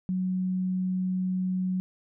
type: tone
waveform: sine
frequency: 185 Hz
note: F#3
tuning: in tune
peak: -25 dBFS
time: 0.09-1.8 s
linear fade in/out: 0 ms
effects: none